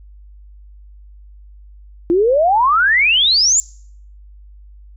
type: exponential sweep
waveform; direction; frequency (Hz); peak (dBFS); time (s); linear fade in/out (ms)
sine; up; 330 to 7400; -10; 2.1-3.6; 0
effects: noise-tail reverb RT60 0.6 s tail -24 dB re dry + added 50 Hz sine -38 dBFS peak until 4.96 s